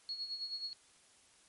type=tone with tremolo; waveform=sine; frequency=4332 Hz; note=C#8; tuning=41 cents flat; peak=-36 dBFS; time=0.09-0.73 s; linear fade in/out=0 ms; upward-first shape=sine; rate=9.4 Hz; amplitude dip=65%; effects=white hiss -65 dBFS RMS until 1.48 s + MP3 48 kbps